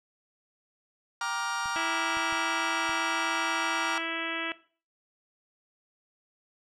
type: chord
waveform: 40% pulse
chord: G minor seventh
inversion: none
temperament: just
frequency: 784 / 940.8 / 1176 / 1411.2 Hz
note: G5 / Bb5 / D6 / F6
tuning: 0 / +16 / +2 / +18 cents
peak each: -38 / -33 / -35 / -32 dBFS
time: 1.21-3.98 s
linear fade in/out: 2 ms
type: clicks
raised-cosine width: 5 ms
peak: -37 dBFS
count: 4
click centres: 1.658 / 2.17 / 2.326 / 2.894 s
type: harmonic tone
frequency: 329.6 Hz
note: E4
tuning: in tune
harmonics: 1 / 2 / 3 / 4 / 5 / 6 / 7 / 8 / 9 / 10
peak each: -39 / -39 / -44 / -39 / -39 / -38 / -40 / -39 / -42 / -42 dBFS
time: 1.76-4.52 s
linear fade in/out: 0 ms
effects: noise-tail reverb RT60 0.4 s tail -17 dB re dry + low-pass 7000 Hz 12 dB/octave